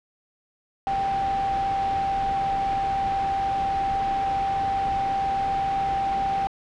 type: tone in noise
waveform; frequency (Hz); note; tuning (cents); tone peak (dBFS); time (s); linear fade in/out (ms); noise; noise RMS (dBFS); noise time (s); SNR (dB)
sine; 784; G5; 0; -22; 0.87-6.47; 0; pink; -34; 0.87-6.47; +9
effects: low-pass 3000 Hz 12 dB/octave